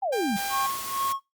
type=exponential sweep; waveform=sine; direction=down; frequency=831 to 185 Hz; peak=-24 dBFS; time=0.02-0.37 s; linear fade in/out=10 ms
type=tone; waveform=sawtooth; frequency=794 Hz; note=G5; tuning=22 cents sharp; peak=-25 dBFS; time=0.12-0.67 s; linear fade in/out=10 ms
type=noise; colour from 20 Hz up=white; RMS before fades=-35 dBFS; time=0.36-1.13 s; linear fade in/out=10 ms
type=tone with tremolo; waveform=triangle; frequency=1091 Hz; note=C#6; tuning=28 cents flat; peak=-23 dBFS; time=0.49-1.2 s; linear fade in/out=50 ms; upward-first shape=sine; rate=2.2 Hz; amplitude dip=80%
effects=noise-tail reverb RT60 0.2 s tail -19 dB re dry + Opus 48 kbps